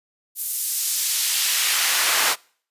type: noise with high-pass filter sweep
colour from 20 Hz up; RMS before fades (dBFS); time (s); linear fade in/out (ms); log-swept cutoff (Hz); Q
pink; -21; 0.35-2.36; 50; 12000 to 840; 0.74
effects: noise-tail reverb RT60 0.5 s tail -26 dB re dry + resampled to 32000 Hz